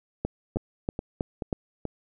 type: two click trains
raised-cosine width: 2 ms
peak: -17 / -13 dBFS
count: 4 / 5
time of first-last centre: 0.56-1.853 / 0.25-1.528 s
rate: 2.32 / 3.13 Hz
effects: none